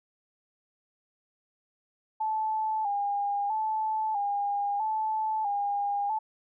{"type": "tone with vibrato", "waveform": "sine", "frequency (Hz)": 840, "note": "G#5", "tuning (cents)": 19, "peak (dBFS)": -26, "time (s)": [2.2, 6.19], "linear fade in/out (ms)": 10, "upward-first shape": "square", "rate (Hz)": 0.77, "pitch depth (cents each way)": 63, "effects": []}